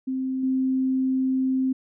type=tone with level steps; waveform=sine; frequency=261.6 Hz; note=C4; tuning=in tune; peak=-24 / -20 dBFS; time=0.07-1.73 s; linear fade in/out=10 ms; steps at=0.43 s; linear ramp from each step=5 ms; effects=none